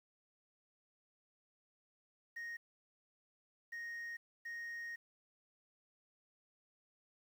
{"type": "tone bursts at uneven times", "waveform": "sine", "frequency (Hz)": 1864.7, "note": "A#6", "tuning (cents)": 0, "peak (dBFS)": -40, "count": 3, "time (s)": [[2.36, 2.57], [3.72, 4.17], [4.45, 4.96]], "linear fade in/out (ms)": 10, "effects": ["tanh soft clip ceiling -41 dBFS", "11-bit"]}